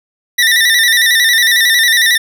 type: tone with vibrato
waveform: 25% pulse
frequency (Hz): 1875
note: A#6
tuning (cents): +10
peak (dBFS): -4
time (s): 0.38-2.18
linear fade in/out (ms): 10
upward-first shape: square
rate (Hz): 11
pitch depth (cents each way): 66
effects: none